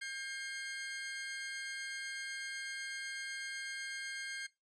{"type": "tone pair together", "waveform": "sawtooth", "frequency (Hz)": [1600, 2136], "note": ["G6", "C7"], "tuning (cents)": [35, 35], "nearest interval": "perfect fourth", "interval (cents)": 500, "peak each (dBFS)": [-39, -40], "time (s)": [0.01, 4.47], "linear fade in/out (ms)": 10, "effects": ["noise-tail reverb RT60 0.2 s tail -19 dB re dry", "resampled to 22050 Hz"]}